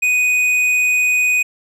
sine tone with tanh clipping, 2489 Hz, D#7, in tune, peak -14 dBFS, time 0.02-1.43 s, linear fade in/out 10 ms, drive 9 dB, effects none

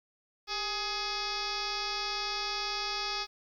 sine tone with frequency modulation, 2960 Hz, F#7, in tune, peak -31 dBFS, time 0.47-3.27 s, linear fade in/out 50 ms, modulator 427 Hz, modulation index 5.7, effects 11-bit

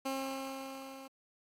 15% pulse tone with level ramp, 268.3 Hz, C4, 44 cents sharp, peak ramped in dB -27 to -41 dBFS, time 0.05-1.08 s, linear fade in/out 10 ms, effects AAC 64 kbps

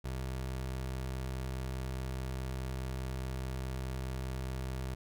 25% pulse tone, 64.8 Hz, C2, 16 cents flat, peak -32 dBFS, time 0.04-4.95 s, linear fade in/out 10 ms, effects none

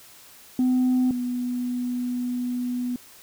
sine tone pair in turn, 253.5 / 246.7 Hz, B3 / B3, +45 / -2 cents, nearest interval unison, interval 47 cents, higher first, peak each -16 / -24 dBFS, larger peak first, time 0.59-1.11 / 1.11-2.96 s, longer second, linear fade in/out 2 ms, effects tanh soft clip ceiling -16 dBFS + white hiss -49 dBFS RMS until 3.22 s

